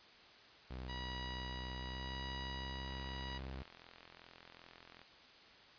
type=tone with pitch glide; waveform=sawtooth; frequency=63.5 to 66.08 Hz; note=B1 to C2; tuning=+49 to +18 cents; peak=-40 dBFS; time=0.7-3.63 s; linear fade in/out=10 ms; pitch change=+69 cents; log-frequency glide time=1.83-2.18 s
type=tone with tremolo; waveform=10% pulse; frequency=967 Hz; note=B5; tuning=37 cents flat; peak=-35 dBFS; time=0.88-3.39 s; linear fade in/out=20 ms; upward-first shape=sine; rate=0.84 Hz; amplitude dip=30%
type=click train; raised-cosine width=0.3 ms; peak=-39 dBFS; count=92; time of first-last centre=2.88-5.016 s; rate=42.6 Hz
effects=white hiss -60 dBFS RMS until 5.78 s + resampled to 11025 Hz